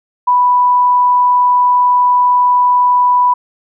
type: tone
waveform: sine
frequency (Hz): 987.8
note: B5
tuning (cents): 0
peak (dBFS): -7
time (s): 0.27-3.34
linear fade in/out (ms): 10
effects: none